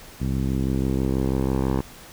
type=tone with low-pass filter sweep; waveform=10% pulse; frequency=66.1 Hz; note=C2; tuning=18 cents sharp; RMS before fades=-23 dBFS; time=0.2-1.82 s; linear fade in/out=20 ms; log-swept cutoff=190 to 1000 Hz; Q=0.94; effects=pink hiss -44 dBFS RMS until 2.12 s